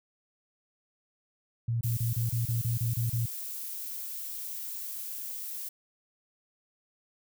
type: tone bursts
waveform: sine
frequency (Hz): 116.54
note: A#2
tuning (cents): 0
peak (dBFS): -26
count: 10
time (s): 1.68-3.259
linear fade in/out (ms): 5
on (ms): 130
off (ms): 31
type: noise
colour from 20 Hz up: violet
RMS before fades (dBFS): -38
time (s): 1.83-5.69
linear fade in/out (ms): 5
effects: none